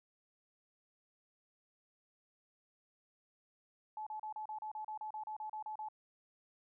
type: tone bursts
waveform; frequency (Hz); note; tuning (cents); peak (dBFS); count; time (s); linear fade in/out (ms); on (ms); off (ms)
sine; 860; A5; -40; -40; 15; 3.97-5.886; 2; 96; 34
effects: none